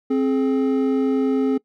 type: tone pair together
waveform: triangle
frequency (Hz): 264.4 / 424.3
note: C4 / G#4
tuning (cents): +18 / +37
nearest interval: minor sixth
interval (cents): 819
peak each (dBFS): -16 / -20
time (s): 0.1-1.58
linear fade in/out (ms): 10
effects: noise-tail reverb RT60 0.1 s tail -22 dB re dry